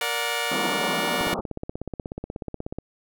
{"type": "chord", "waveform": "10% pulse", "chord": "Bb augmented", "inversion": "none", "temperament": "just", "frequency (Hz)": [466.2, 582.7, 728.4], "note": ["Bb4", "D5", "F#5"], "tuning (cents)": [0, -14, -27], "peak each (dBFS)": [-21, -22, -21], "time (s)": [0.01, 1.34], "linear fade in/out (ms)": 2}
{"type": "band-pass noise", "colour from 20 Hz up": "pink", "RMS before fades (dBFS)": -29, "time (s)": [0.51, 1.41], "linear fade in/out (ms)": 10, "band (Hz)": [160, 1300], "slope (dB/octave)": 96}
{"type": "click train", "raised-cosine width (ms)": 2, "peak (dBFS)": -18, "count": 27, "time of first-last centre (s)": [1.21, 2.786], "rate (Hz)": 16.5}
{"effects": []}